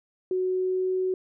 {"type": "tone with pitch glide", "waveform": "sine", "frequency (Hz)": [370, 372.4], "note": ["F#4", "F#4"], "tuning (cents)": [0, 11], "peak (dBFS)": -23, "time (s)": [0.31, 1.14], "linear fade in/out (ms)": 2, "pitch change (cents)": 11, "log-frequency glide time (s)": [0.42, 0.93], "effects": []}